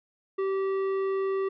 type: tone with tanh clipping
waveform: triangle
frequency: 387 Hz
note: G4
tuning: 22 cents flat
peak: -27 dBFS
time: 0.38-1.49 s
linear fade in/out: 10 ms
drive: 15 dB
effects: none